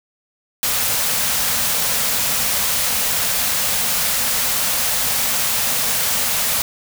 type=band-stop noise; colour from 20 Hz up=white; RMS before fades=-19 dBFS; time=0.63-6.62 s; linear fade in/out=0 ms; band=270 to 440 Hz; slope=96 dB/octave; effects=none